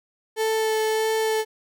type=tone with vibrato; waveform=35% pulse; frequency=438.9 Hz; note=A4; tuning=4 cents flat; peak=-19 dBFS; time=0.36-1.45 s; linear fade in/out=50 ms; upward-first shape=sine; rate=1.6 Hz; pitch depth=10 cents each way; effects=none